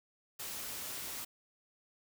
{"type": "noise", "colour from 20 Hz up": "white", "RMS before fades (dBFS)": -42, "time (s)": [0.39, 1.25], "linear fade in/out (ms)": 10, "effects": []}